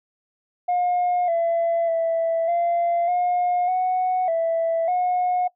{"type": "tone with pitch steps", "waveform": "sine", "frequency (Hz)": [715, 673, 661, 688, 715, 738, 661, 724], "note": ["F5", "E5", "E5", "F5", "F5", "F#5", "E5", "F#5"], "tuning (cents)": [41, 36, 5, -26, 41, -5, 5, -38], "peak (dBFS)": -17, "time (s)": [0.68, 5.48], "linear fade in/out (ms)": 10, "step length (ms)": 600, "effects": ["noise-tail reverb RT60 0.1 s tail -20 dB re dry", "tanh soft clip ceiling -16 dBFS"]}